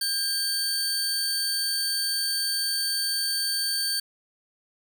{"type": "tone pair together", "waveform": "sawtooth", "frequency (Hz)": [1606, 4542], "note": ["G6", "C#8"], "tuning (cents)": [41, 41], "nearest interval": "octave + tritone", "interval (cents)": 1800, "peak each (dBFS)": [-31, -22], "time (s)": [0.01, 4], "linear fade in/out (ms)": 5, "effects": []}